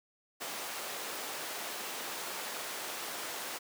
pink high-pass noise, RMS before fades -40 dBFS, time 0.4-3.59 s, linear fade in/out 20 ms, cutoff 480 Hz, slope 12 dB/octave, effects none

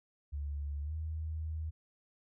sine tone with pitch glide, 72 to 78.97 Hz, D2 to D#2, -34 to +26 cents, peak -35 dBFS, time 0.32-1.71 s, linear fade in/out 20 ms, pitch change +160 cents, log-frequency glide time 0.82-0.94 s, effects none

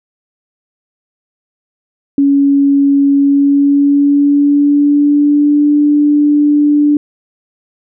sine tone with pitch glide, 280 to 293.8 Hz, C#4 to D4, +18 to +1 cents, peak -6 dBFS, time 2.18-6.97 s, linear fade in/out 2 ms, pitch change +83 cents, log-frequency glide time 3.16-5.72 s, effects none

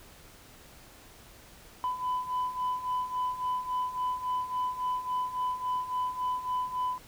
sine beating tone pair, 1000 / 1003.6 Hz, B5 / B5, +21 / +28 cents, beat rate 3.6 Hz, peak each -33 / -29 dBFS, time 1.84-6.98 s, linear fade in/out 0 ms, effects tanh soft clip ceiling -25 dBFS + pink hiss -53 dBFS RMS until 7.07 s

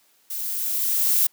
violet noise with level ramp, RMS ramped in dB -30 to -18 dBFS, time 0.3-1.27 s, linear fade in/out 5 ms, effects white hiss -61 dBFS RMS until 1.32 s + high-pass 200 Hz 12 dB/octave

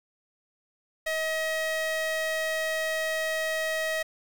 40% pulse ring-modulated tone, 635 Hz, D#5, 35 cents sharp, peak -23 dBFS, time 1.06-4.03 s, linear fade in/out 10 ms, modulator 1270 Hz, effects none

